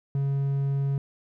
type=tone; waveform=triangle; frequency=138.59 Hz; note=C#3; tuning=in tune; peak=-21 dBFS; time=0.15-0.98 s; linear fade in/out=2 ms; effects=none